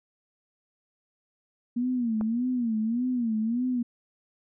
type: tone with vibrato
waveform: sine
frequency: 234.7 Hz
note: A#3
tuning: 12 cents sharp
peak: -24 dBFS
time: 1.76-3.83 s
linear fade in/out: 10 ms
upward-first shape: sine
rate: 1.7 Hz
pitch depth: 140 cents each way
type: click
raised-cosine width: 1 ms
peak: -22 dBFS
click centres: 2.211 s
effects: none